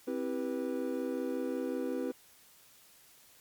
triangle chord, C major seventh, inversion none, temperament just, 261.6 / 327 / 392.4 / 490.5 Hz, C4 / E4 / G4 / B4, 0 / -14 / +2 / -12 cents, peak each -34 / -37 / -38 / -35 dBFS, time 0.07-2.12 s, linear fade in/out 10 ms, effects white hiss -60 dBFS RMS until 3.4 s + MP3 96 kbps

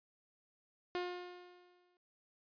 sawtooth tone with exponential decay, 357.1 Hz, F4, 39 cents sharp, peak -31 dBFS, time 0.95-1.97 s, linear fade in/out 0 ms, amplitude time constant 220 ms, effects resampled to 11025 Hz

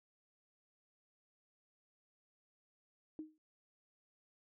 sine tone with exponential decay, 311.1 Hz, D#4, in tune, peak -39 dBFS, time 3.19-3.38 s, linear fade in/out 1 ms, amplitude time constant 40 ms, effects none

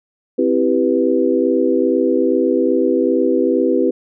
sine chord, C major seventh, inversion none, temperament equal, 261.6 / 329.6 / 392 / 493.9 Hz, C4 / E4 / G4 / B4, 0 / 0 / 0 / 0 cents, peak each -18 dBFS, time 0.38-3.91 s, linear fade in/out 10 ms, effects none

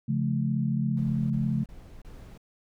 sine chord, Db augmented, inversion none, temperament just, 138.59 / 173.24 / 216.5 Hz, Db3 / F3 / A3, 0 / -14 / -28 cents, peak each -27 / -31 / -28 dBFS, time 0.08-1.64 s, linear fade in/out 10 ms
brown noise bursts, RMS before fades -45 dBFS, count 4, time 0.97-2.377 s, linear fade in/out 2 ms, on 330 ms, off 29 ms
effects none

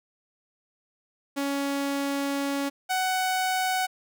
sawtooth tone pair in turn, 279.6 / 746.4 Hz, C#4 / F#5, +15 / +15 cents, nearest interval octave + perfect fourth, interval 1700 cents, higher second, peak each -22 / -20 dBFS, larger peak second, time 1.36-2.7 / 2.89-3.87 s, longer first, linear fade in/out 20 ms, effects none

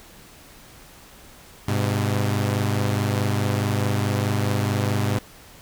sawtooth tone pair together, 101.8 / 126.5 Hz, G#2 / B2, -34 / +42 cents, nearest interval major third, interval 376 cents, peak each -18 / -21 dBFS, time 1.68-5.19 s, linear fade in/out 5 ms, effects pink hiss -47 dBFS RMS until 5.61 s

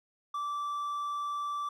triangle tone, 1165 Hz, D6, 14 cents flat, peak -30 dBFS, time 0.34-1.69 s, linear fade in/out 5 ms, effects none

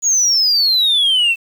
sine exponential sweep, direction down, 6820 to 2637 Hz, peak -9 dBFS, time 0.02-1.36 s, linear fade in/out 50 ms, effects tanh soft clip ceiling -9 dBFS + 7-bit

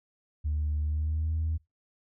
sine tone with pitch glide, 75.3 to 79.78 Hz, D2 to D#2, +44 to +44 cents, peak -25 dBFS, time 0.44-1.58 s, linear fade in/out 20 ms, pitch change +100 cents, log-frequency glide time 0.85-1.33 s, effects noise-tail reverb RT60 0.2 s tail -23 dB re dry + tanh soft clip ceiling -23 dBFS

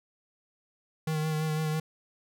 square tone with vibrato, 155.8 Hz, D#3, 3 cents sharp, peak -28 dBFS, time 1.07-1.8 s, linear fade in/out 5 ms, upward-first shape sine, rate 6 Hz, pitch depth 25 cents each way, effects none

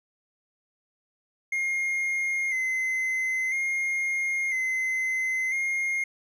triangle tone with vibrato, 2093 Hz, C7, in tune, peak -23 dBFS, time 1.52-6.04 s, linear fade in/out 5 ms, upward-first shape square, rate 0.5 Hz, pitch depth 33 cents each way, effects none

